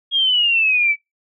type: exponential sweep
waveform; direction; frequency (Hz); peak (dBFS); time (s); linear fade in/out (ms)
sine; down; 3288 to 2276; -13; 0.11-0.96; 50
effects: noise-tail reverb RT60 0.2 s tail -25 dB re dry